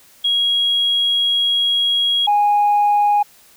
sine tone pair in turn, 3300 / 825 Hz, G#7 / G#5, -12 / -12 cents, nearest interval 2 octaves, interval 2400 cents, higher first, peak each -13 / -10 dBFS, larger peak second, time 0.24-2.27 / 2.27-3.23 s, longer first, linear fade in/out 10 ms, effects tanh soft clip ceiling -9 dBFS + white hiss -49 dBFS RMS until 3.56 s

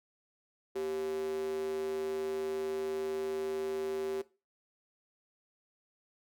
square tone with high-pass filter, 77.78 Hz, D#2, in tune, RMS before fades -35 dBFS, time 0.75-4.22 s, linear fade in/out 10 ms, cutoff 380 Hz, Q 6.7, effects noise-tail reverb RT60 0.3 s tail -18 dB re dry

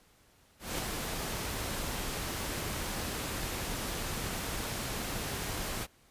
pink noise with ADSR envelope, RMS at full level -33 dBFS, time 0.59-5.87 s, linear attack 190 ms, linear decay 20 ms, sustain -3 dB, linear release 37 ms, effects pink hiss -64 dBFS RMS until 6.1 s + resampled to 32000 Hz

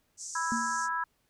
pink band-pass noise, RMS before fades -41 dBFS, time 0.17-0.89 s, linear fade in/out 50 ms, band 5900 to 7700 Hz, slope 48 dB/octave
harmonic tone, 329.6 Hz, E4, in tune, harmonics 3 / 4 / 5, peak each -32 / -34 / -34 dBFS, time 0.35-1.04 s, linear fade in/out 5 ms
sine tone with exponential decay, 231 Hz, A#3, 16 cents flat, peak -28 dBFS, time 0.52-0.95 s, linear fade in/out 0 ms, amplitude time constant 92 ms
effects pink hiss -73 dBFS RMS until 1.29 s

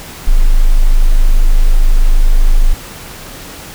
sine tone, 26.21 Hz, G#0, 17 cents sharp, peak -3 dBFS, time 0.27-2.74 s, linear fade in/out 10 ms, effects pink hiss -30 dBFS RMS until 3.74 s

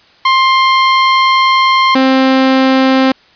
sawtooth tone pair in turn, 1055 / 263.8 Hz, C6 / C4, +14 / +14 cents, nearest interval 2 octaves, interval 2400 cents, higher first, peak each -3 dBFS, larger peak neither, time 0.25-1.95 / 1.95-3.12 s, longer first, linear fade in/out 5 ms, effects white hiss -46 dBFS RMS until 3.35 s + resampled to 11025 Hz

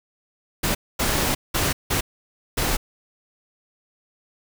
pink noise bursts at uneven times, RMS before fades -22 dBFS, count 5, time 0.63-0.75 / 0.99-1.35 / 1.54-1.73 / 1.9-2.01 / 2.57-2.77 s, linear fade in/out 10 ms, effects none

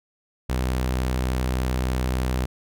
sawtooth tone, 63.4 Hz, B1, 46 cents sharp, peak -18 dBFS, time 0.49-2.46 s, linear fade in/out 10 ms, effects none

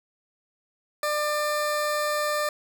20% pulse tone, 597 Hz, D5, 28 cents sharp, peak -19 dBFS, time 1.03-2.49 s, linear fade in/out 2 ms, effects none

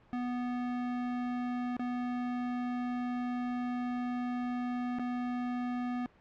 square tone with dropouts, 246.1 Hz, B3, 6 cents flat, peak -33 dBFS, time 0.13-6.06 s, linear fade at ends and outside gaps 0 ms, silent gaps 1.767-1.795 / 4.986-4.995 s, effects pink hiss -62 dBFS RMS until 6.2 s + low-pass 2000 Hz 12 dB/octave

